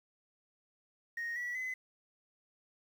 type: tone with pitch steps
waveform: sine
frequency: 1864.7 / 1945 / 2029 Hz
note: A#6 / B6 / B6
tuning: 0 / -27 / +46 cents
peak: -34 dBFS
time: 1.17-1.74 s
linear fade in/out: 5 ms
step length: 190 ms
effects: tanh soft clip ceiling -32 dBFS + 10-bit